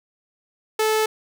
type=tone; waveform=sawtooth; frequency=435.2 Hz; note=A4; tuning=19 cents flat; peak=-14 dBFS; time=0.79-1.06 s; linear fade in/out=5 ms; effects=none